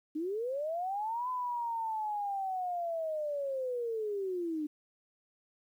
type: linear two-way sweep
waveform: sine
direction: up then down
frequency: 293.7 to 1016 to 293.7 Hz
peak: -32 dBFS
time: 0.15-4.67 s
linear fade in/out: 10 ms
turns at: 1.29 s
effects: 11-bit